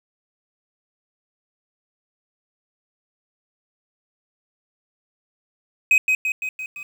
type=tone with echo; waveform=triangle; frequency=2525 Hz; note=D#7; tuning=25 cents sharp; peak=-10 dBFS; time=5.91-5.98 s; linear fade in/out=2 ms; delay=170 ms; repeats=5; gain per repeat=-4 dB; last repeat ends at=6.83 s; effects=8-bit